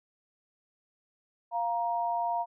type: tone pair together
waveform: sine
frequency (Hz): 697.9 / 940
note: F5 / A#5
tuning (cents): -1 / +14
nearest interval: perfect fourth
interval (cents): 515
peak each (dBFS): -30 / -30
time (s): 1.51-2.46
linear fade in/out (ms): 50
effects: none